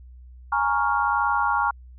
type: chord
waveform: sine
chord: Bb minor seventh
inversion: third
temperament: equal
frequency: 830.6 / 932.3 / 1108.7 / 1396.9 Hz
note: Ab5 / Bb5 / Db6 / F6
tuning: 0 / 0 / 0 / 0 cents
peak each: -25 dBFS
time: 0.52-1.71 s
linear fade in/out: 5 ms
effects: added 62 Hz sine -42 dBFS peak until 1.98 s